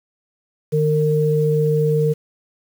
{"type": "tone pair together", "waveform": "sine", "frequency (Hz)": [152.5, 457], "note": ["D#3", "A#4"], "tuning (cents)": [-34, -34], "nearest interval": "octave + perfect fifth", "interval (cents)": 1900, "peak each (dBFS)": -17, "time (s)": [0.72, 2.14], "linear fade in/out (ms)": 20, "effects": ["7-bit"]}